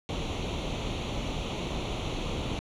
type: noise with comb filter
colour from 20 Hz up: pink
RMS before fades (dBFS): -32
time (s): 0.09-2.59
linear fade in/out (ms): 0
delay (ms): 0.3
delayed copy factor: +0.75
effects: low-pass 4000 Hz 12 dB/octave